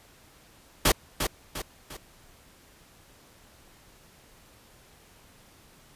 pink noise with echo, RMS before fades -20 dBFS, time 0.85-0.92 s, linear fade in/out 5 ms, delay 350 ms, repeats 3, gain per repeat -7 dB, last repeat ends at 1.97 s, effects pink hiss -56 dBFS RMS until 5.95 s + resampled to 32000 Hz

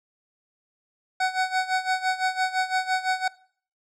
25% pulse tone with tremolo, 748 Hz, F#5, 19 cents sharp, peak -16 dBFS, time 1.2-3.28 s, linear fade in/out 5 ms, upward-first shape sine, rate 5.9 Hz, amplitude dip 80%, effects noise-tail reverb RT60 0.5 s tail -21 dB re dry + low-pass 6000 Hz 12 dB/octave

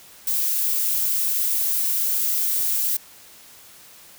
violet noise, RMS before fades -22 dBFS, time 0.27-2.97 s, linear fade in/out 5 ms, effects white hiss -47 dBFS RMS until 4.18 s

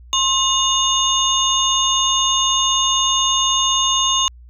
sine tone cluster, 1065 / 2874 / 3608 / 6450 Hz, C6 / F7 / A7 / G8, +30 / +49 / +43 / +48 cents, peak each -20 dBFS, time 0.13-4.28 s, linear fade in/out 0 ms, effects added 60 Hz sine -39 dBFS peak until 4.49 s

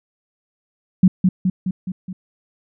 sine tone with echo, 185 Hz, F#3, in tune, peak -6 dBFS, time 1.03-1.08 s, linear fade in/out 5 ms, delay 210 ms, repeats 5, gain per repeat -4 dB, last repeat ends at 2.13 s, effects none

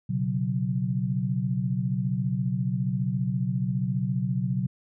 sine chord, B suspended second, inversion none, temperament equal with one note detuned, 123.9 / 138.59 / 185 Hz, B2 / C#3 / F#3, +6 / 0 / 0 cents, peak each -28 / -29 / -28 dBFS, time 0.09-4.67 s, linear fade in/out 10 ms, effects none

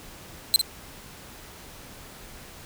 sawtooth tone with echo, 4100 Hz, C8, 36 cents flat, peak -11 dBFS, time 0.54-0.56 s, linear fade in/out 0 ms, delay 53 ms, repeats 1, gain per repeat -7 dB, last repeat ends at 0.613 s, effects pink hiss -45 dBFS RMS until 2.65 s

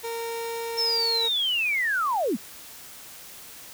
30% pulse tone with pitch glide, 461.9 to 457.9 Hz, A#4 to A#4, -16 to -31 cents, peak -27 dBFS, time 0.03-1.29 s, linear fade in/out 20 ms, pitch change -15 cents, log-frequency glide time 0.69-1.18 s
sine linear sweep, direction down, 5400 to 169.3 Hz, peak -22 dBFS, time 0.77-2.37 s, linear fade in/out 20 ms
effects white hiss -44 dBFS RMS until 3.73 s

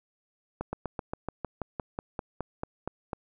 slowing click train, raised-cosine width 1 ms, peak -18 dBFS, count 15, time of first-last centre 0.61-3.132 s, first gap 120 ms, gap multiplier 1.06, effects none

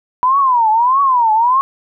sine tone with vibrato, 983 Hz, B5, 8 cents flat, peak -9 dBFS, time 0.23-1.61 s, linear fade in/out 0 ms, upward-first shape triangle, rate 1.6 Hz, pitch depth 250 cents each way, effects none

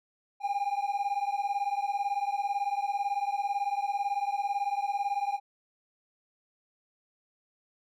triangle beating tone pair, 797 / 815 Hz, G5 / G#5, +28 / -33 cents, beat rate 18 Hz, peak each -29 dBFS, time 0.4-5.4 s, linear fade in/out 50 ms, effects none

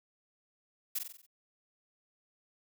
blue noise with echo, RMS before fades -33 dBFS, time 0.95-0.99 s, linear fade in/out 10 ms, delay 46 ms, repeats 6, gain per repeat -5 dB, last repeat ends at 1.266 s, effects none

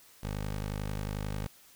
15% pulse tone, 51.2 Hz, G#1, 24 cents flat, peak -27 dBFS, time 0.23-1.47 s, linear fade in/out 5 ms, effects white hiss -58 dBFS RMS until 1.75 s

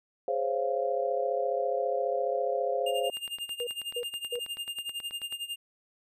sine chord, Db major seventh, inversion second, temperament just, 415.8 / 519.7 / 554.4 / 693 Hz, Ab4 / C5 / Db5 / F5, +2 / -12 / 0 / -14 cents, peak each -34 / -30 / -33 / -32 dBFS, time 0.28-3.1 s, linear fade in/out 2 ms
square tone with tremolo, 2812 Hz, F7, 11 cents sharp, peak -32 dBFS, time 2.86-5.56 s, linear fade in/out 5 ms, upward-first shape sine, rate 11 Hz, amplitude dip 85%
click train, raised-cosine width 0.3 ms, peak -30 dBFS, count 21, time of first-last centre 3.17-5.325 s, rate 9.28 Hz
sine tone bursts, 482.4 Hz, B4, 41 cents flat, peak -31 dBFS, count 3, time 3.6-4.393 s, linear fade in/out 5 ms, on 71 ms, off 290 ms
effects resampled to 32000 Hz

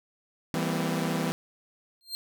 sawtooth chord, C dominant seventh, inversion first, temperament equal with one note detuned, 164.81 / 196 / 233.1 / 255.8 Hz, E3 / G3 / Bb3 / C4, 0 / 0 / 0 / -39 cents, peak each -26 / -29 / -31 / -29 dBFS, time 0.54-1.32 s, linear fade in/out 0 ms
40% pulse tone with exponential growth, 4186 Hz, C8, in tune, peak -27 dBFS, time 2.01-2.15 s, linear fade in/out 0 ms, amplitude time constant 29 ms
effects none

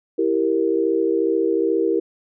sine chord, E diminished, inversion none, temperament equal, 329.6 / 392 / 466.2 Hz, E4 / G4 / Bb4, 0 / 0 / 0 cents, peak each -21 dBFS, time 0.18-2 s, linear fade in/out 10 ms, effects none

